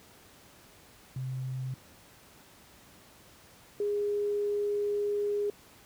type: tone pair in turn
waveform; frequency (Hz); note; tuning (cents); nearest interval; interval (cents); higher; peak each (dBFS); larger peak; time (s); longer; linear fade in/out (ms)
sine; 130 / 411.3; C3 / G#4; -11 / -17; octave + minor sixth; 1994; second; -32 / -27; second; 1.16-1.74 / 3.8-5.5; second; 2
effects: pink hiss -56 dBFS RMS until 5.85 s + high-pass 60 Hz 12 dB/octave